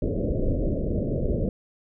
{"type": "low-pass noise", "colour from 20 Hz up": "pink", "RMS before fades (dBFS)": -25, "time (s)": [0.02, 1.49], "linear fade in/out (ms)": 2, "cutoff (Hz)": 620, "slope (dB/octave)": 96, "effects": []}